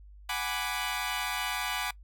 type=chord; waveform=15% pulse; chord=G# half-diminished seventh; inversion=third; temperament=equal; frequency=740 / 830.6 / 987.8 / 1174.7 Hz; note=F#5 / G#5 / B5 / D6; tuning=0 / 0 / 0 / 0 cents; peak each=-30 dBFS; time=0.29-1.91 s; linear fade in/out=5 ms; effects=noise-tail reverb RT60 0.1 s tail -22 dB re dry + added 50 Hz sine -48 dBFS peak until 2.03 s

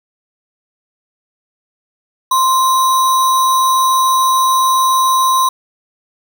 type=tone with sample-and-hold; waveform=sine; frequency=1046.5 Hz; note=C6; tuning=in tune; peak=-9 dBFS; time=2.31-5.49 s; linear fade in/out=5 ms; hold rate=4900 Hz; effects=none

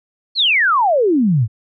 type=exponential sweep; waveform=sine; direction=down; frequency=4435 to 100.6 Hz; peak=-11 dBFS; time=0.35-1.48 s; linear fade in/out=50 ms; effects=none

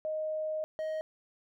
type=tone pair in turn; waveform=sine / triangle; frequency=622.3 / 627.4 Hz; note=D#5 / D#5; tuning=0 / +14 cents; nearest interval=unison; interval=14 cents; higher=second; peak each=-31 / -30 dBFS; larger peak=second; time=0.05-0.64 / 0.79-1.01 s; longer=first; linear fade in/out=0 ms; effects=none

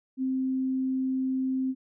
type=tone; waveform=sine; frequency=261.6 Hz; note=C4; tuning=in tune; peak=-25 dBFS; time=0.17-1.75 s; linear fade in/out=50 ms; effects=none

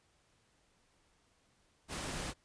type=noise; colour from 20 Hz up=pink; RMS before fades=-40 dBFS; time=1.88-2.34 s; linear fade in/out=50 ms; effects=pink hiss -72 dBFS RMS until 2.44 s + resampled to 22050 Hz

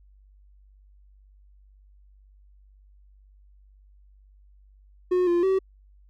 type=tone with pitch steps; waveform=triangle; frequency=362.6 / 347 / 381.8 Hz; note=F#4 / F4 / G4; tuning=-35 / -11 / -46 cents; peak=-17 dBFS; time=5.11-5.59 s; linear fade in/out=10 ms; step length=160 ms; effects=added 49 Hz sine -52 dBFS peak until 6.09 s

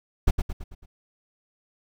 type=noise with echo; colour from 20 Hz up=brown; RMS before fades=-17 dBFS; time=0.27-0.31 s; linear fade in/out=10 ms; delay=110 ms; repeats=5; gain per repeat=-6 dB; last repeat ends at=0.86 s; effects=none

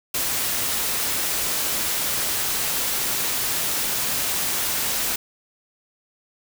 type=noise; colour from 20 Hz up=white; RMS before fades=-24 dBFS; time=0.14-5.16 s; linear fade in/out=5 ms; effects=none

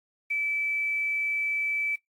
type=tone with quantisation; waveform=sine; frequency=2311 Hz; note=D7; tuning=28 cents flat; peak=-25 dBFS; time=0.3-1.96 s; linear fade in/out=10 ms; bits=9; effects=noise-tail reverb RT60 0.2 s tail -26 dB re dry + AAC 64 kbps

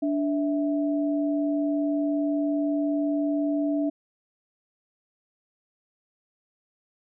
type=tone pair together; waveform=sine; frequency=291.5 / 654 Hz; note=D4 / E5; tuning=-13 / -14 cents; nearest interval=octave + major second; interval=1399 cents; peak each=-23 / -30 dBFS; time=0.02-3.9 s; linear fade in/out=10 ms; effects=none

